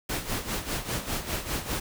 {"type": "noise with tremolo", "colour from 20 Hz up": "pink", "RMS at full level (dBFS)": -29, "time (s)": [0.09, 1.8], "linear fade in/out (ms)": 5, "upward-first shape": "sine", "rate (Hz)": 5, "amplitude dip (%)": 70, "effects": []}